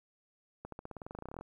accelerating click train, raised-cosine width 1 ms, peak -29 dBFS, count 19, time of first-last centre 0.65-1.41 s, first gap 73 ms, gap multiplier 0.93, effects 11-bit

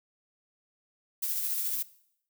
violet noise with tremolo, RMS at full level -30 dBFS, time 1.22-1.83 s, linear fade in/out 10 ms, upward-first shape sine, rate 14 Hz, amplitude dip 30%, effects noise-tail reverb RT60 0.7 s tail -19 dB re dry

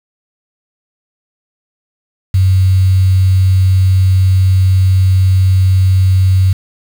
sine tone with quantisation, 94 Hz, F#2, 28 cents sharp, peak -6 dBFS, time 2.34-6.53 s, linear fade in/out 5 ms, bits 5, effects none

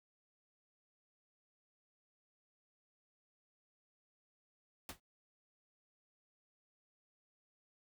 pink noise with exponential decay, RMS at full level -40 dBFS, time 4.89-5 s, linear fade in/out 2 ms, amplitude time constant 22 ms, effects noise-tail reverb RT60 0.1 s tail -22 dB re dry

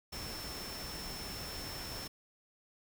sine tone in noise, 5360 Hz, E8, 28 cents sharp, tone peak -45 dBFS, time 0.12-2.08 s, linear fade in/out 10 ms, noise pink, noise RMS -44 dBFS, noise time 0.12-2.08 s, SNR -4 dB, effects none

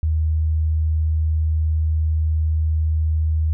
sine tone, 78.6 Hz, D#2, 18 cents sharp, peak -16 dBFS, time 0.03-3.53 s, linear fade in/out 0 ms, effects none

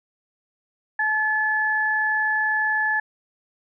sine tone pair together, 862 / 1724 Hz, A5 / A6, -36 / -36 cents, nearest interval octave, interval 1200 cents, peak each -26 / -20 dBFS, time 0.99-3 s, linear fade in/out 5 ms, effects none

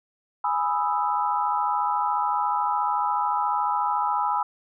sine chord, E major seventh, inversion first, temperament equal, 830.6 / 987.8 / 1244.5 / 1318.5 Hz, G#5 / B5 / D#6 / E6, 0 / 0 / 0 / 0 cents, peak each -26 / -25 / -31 / -29 dBFS, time 0.44-4.43 s, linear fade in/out 5 ms, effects none

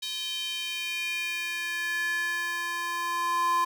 square tone with high-pass filter sweep, 344.7 Hz, F4, 23 cents flat, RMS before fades -30 dBFS, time 0.02-3.65 s, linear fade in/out 10 ms, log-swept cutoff 3500 to 1000 Hz, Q 4.7, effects none

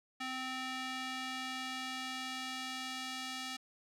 square tone with band-pass filter sweep, 259.2 Hz, C4, 16 cents flat, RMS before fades -41 dBFS, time 0.2-3.57 s, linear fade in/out 10 ms, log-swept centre 2400 to 3900 Hz, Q 0.82, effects none

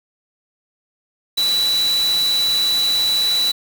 sine tone in noise, 3951 Hz, B7, in tune, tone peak -15 dBFS, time 1.37-3.52 s, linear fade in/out 10 ms, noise white, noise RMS -27 dBFS, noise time 1.37-3.52 s, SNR +9 dB, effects none

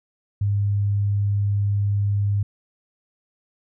sine tone, 101.4 Hz, G#2, 41 cents flat, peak -18 dBFS, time 0.41-2.43 s, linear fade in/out 5 ms, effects none

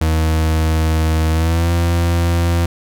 40% pulse tone with pitch glide, 79.6 to 85.31 Hz, D#2 to F2, +40 to -40 cents, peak -12 dBFS, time 0.01-2.66 s, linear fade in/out 5 ms, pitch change +120 cents, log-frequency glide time 1.31-1.7 s, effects none

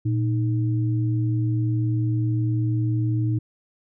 sine tone pair together, 116.2 / 310.2 Hz, A#2 / D#4, -5 / -5 cents, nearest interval octave + perfect fourth, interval 1700 cents, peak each -20 / -28 dBFS, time 0.05-3.39 s, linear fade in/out 10 ms, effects none

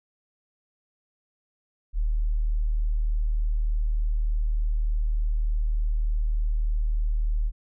sine tone, 38.32 Hz, D#1, 26 cents flat, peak -21 dBFS, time 1.93-7.52 s, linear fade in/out 50 ms, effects none

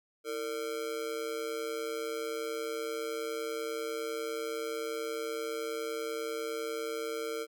square tone with amplitude modulation, 455.2 Hz, A#4, 41 cents flat, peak -31 dBFS, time 0.24-7.47 s, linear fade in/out 50 ms, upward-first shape sine, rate 130 Hz, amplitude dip 80%, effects none

